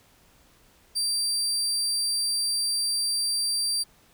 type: tone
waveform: 30% pulse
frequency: 4700 Hz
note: D8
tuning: 1 cent sharp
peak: -21 dBFS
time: 0.95-3.84 s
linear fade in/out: 20 ms
effects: pink hiss -59 dBFS RMS until 4.13 s

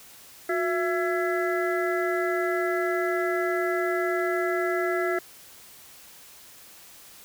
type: harmonic tone with a mistuned harmonic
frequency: 335.5 Hz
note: E4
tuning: 31 cents sharp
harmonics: 1 / 2 / 4 / 5 / 6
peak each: -26 / -29 / -32 / -33 / -34 dBFS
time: 0.49-5.19 s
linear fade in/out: 5 ms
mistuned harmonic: 1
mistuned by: +130 cents
effects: white hiss -49 dBFS RMS until 7.24 s

